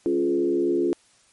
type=tone with frequency modulation; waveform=sine; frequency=349.2 Hz; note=F4; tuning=in tune; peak=-19 dBFS; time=0.06-0.93 s; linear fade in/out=0 ms; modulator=72.4 Hz; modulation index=1; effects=white hiss -59 dBFS RMS until 1.32 s + MP3 48 kbps